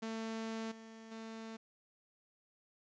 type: tone with level steps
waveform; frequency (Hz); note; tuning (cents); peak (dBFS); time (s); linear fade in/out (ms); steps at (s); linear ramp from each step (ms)
sawtooth; 223.6; A3; +28; -35 / -47 / -41; 0.02-1.57; 10; 0.71 / 1.11; 10
effects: resampled to 16000 Hz + 11-bit